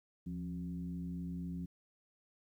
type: tone with frequency modulation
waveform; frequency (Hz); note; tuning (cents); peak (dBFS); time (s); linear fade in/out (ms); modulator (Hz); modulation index
sine; 174; F3; -6; -38; 0.26-1.66; 10; 96; 0.76
effects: 12-bit